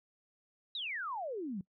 sine exponential sweep, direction down, 3976 to 174.61 Hz, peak -36 dBFS, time 0.75-1.61 s, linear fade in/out 2 ms, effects noise-tail reverb RT60 0.1 s tail -22 dB re dry

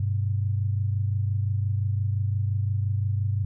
sine tone pair together, 99.2 / 124.98 Hz, G2 / B2, +21 / +21 cents, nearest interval major third, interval 400 cents, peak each -23 / -30 dBFS, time 0-3.45 s, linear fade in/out 5 ms, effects none

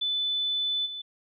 sine tone with level steps, 3500 Hz, A7, 10 cents flat, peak -25 / -34 dBFS, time 0.01-1.02 s, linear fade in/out 10 ms, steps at 0.85 s, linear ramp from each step 20 ms, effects none

